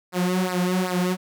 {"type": "tone with flanger", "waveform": "sawtooth", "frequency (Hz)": 182.1, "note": "F#3", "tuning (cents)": -27, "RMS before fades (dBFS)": -23, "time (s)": [0.12, 1.17], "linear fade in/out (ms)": 50, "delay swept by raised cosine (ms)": [0.3, 4.3], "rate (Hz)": 2.6, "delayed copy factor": -0.9, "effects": []}